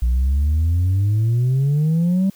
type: exponential sweep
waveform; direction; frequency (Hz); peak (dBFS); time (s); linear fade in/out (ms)
sine; up; 58.4 to 196.6; -12; 0.02-2.3; 5
effects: tanh soft clip ceiling -13 dBFS + white hiss -51 dBFS RMS until 2.35 s